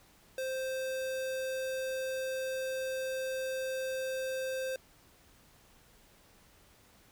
square tone, 523.3 Hz, C5, in tune, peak -34 dBFS, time 0.38-4.76 s, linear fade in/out 2 ms, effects pink hiss -62 dBFS RMS until 7.11 s

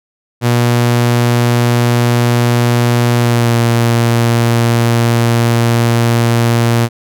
sawtooth tone with pitch glide, 120 to 117.26 Hz, B2 to A#2, -49 to +11 cents, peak -5 dBFS, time 0.41-6.89 s, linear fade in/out 50 ms, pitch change -40 cents, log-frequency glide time 3.16-3.56 s, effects none

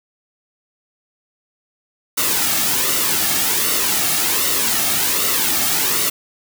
white noise with flanger, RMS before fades -18 dBFS, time 2.17-6.1 s, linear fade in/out 10 ms, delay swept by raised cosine 1.2 to 2.05 ms, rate 1.3 Hz, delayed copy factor -0.55, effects none

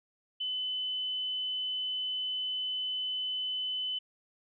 sine tone, 3020 Hz, F#7, 35 cents sharp, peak -31 dBFS, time 0.4-3.99 s, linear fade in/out 10 ms, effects none

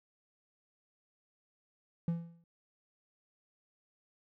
triangle tone with exponential decay, 168.4 Hz, E3, 37 cents sharp, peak -25 dBFS, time 2.08-2.44 s, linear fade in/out 2 ms, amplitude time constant 77 ms, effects none

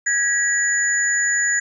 sine tone cluster, 1656 / 1925 / 6940 Hz, G#6 / B6 / A8, -5 / -45 / -25 cents, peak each -21 dBFS, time 0.06-1.6 s, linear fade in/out 10 ms, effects none

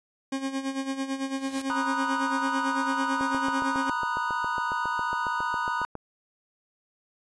40% pulse tone with tremolo, 269.6 Hz, C#4, 48 cents flat, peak -25 dBFS, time 0.32-3.9 s, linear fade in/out 5 ms, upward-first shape sine, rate 9 Hz, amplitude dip 70%
white noise with exponential growth, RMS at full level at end -36 dBFS, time 1.19-1.62 s, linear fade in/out 5 ms, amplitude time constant 92 ms
triangle chord, B major seventh, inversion third, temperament equal with one note detuned, 932.3 / 987.8 / 1238.8 / 1480 Hz, A#5 / B5 / D#6 / F#6, 0 / 0 / -8 / 0 cents, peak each -30 dBFS, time 1.7-5.85 s, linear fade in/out 0 ms
click train, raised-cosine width 1 ms, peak -21 dBFS, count 21, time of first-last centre 3.21-5.953 s, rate 7.29 Hz
effects resampled to 22050 Hz

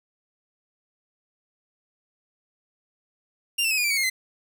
sawtooth tone with pitch steps, 2790 / 2670 / 2555 / 2446 / 2341 / 2240 / 2144 / 2052 Hz, F7 / E7 / D#7 / D#7 / D7 / C#7 / C7 / C7, -2 / +22 / +45 / -30 / -6 / +18 / +42 / -34 cents, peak -18 dBFS, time 3.58-4.1 s, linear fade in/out 10 ms, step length 65 ms, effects none

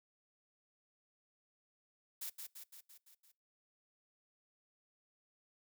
blue noise with echo, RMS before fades -43 dBFS, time 2.21-2.3 s, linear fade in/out 10 ms, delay 170 ms, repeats 6, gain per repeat -4 dB, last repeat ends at 3.32 s, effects noise-tail reverb RT60 0.3 s tail -23 dB re dry

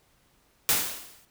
white noise with exponential decay, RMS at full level -20 dBFS, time 0.69-1.25 s, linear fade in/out 0 ms, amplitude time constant 120 ms, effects pink hiss -65 dBFS RMS until 1.3 s

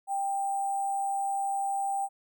sine tone with sample-and-hold, 789 Hz, G5, 11 cents sharp, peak -27 dBFS, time 0.07-2.09 s, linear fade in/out 50 ms, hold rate 8820 Hz, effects none

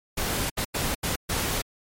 pink noise bursts at uneven times, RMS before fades -27 dBFS, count 5, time 0.17-0.5 / 0.57-0.65 / 0.74-0.95 / 1.03-1.16 / 1.29-1.62 s, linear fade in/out 10 ms, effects MP3 64 kbps

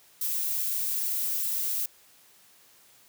violet noise, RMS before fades -29 dBFS, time 0.21-1.86 s, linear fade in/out 5 ms, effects white hiss -58 dBFS RMS until 3.08 s + high-pass 80 Hz 12 dB/octave

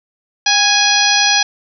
harmonic tone with a mistuned harmonic, 830.6 Hz, G#5, in tune, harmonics 1 / 2 / 3 / 4 / 5 / 6 / 7, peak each -18 / -18 / -18 / -18 / -18 / -18 / -18 dBFS, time 0.46-1.43 s, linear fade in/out 5 ms, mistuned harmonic 1, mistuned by -50 cents, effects none

